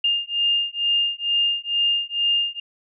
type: beating tone pair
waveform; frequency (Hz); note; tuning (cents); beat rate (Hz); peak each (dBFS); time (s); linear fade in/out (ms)
sine; 2814 / 2816.2; F7 / F7; +12 / +14; 2.2; -22 / -22; 0.04-2.6; 5
effects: none